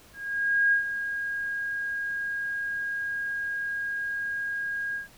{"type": "tone with ADSR envelope", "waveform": "sine", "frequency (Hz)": 1631, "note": "G#6", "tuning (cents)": -32, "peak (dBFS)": -18, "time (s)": [0.13, 5.08], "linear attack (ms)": 590, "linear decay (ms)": 110, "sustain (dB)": -10, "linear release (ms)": 130, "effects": ["pink hiss -54 dBFS RMS until 5.17 s"]}